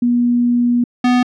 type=tone pair in turn; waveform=sine / square; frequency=241.4 / 247.8 Hz; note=B3 / B3; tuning=-39 / +6 cents; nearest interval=unison; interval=45 cents; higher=second; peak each=-11 dBFS; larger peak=neither; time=0.02-0.84 / 1.04-1.23 s; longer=first; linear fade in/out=5 ms; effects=low-pass 4000 Hz 12 dB/octave